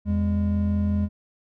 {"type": "tone pair together", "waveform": "triangle", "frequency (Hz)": [83.3, 204.5], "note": ["E2", "G#3"], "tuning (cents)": [19, -26], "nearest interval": "octave + major third", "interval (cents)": 1555, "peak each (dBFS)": -21, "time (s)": [0.05, 1.09], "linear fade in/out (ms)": 50, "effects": []}